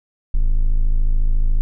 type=tone; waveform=triangle; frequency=27 Hz; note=A0; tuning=32 cents flat; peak=-10 dBFS; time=0.34-1.61 s; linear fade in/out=0 ms; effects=none